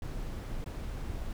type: noise with dropouts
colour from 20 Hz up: brown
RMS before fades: -37 dBFS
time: 0.02-1.33 s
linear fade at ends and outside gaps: 2 ms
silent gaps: 0.643-0.66 s
effects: none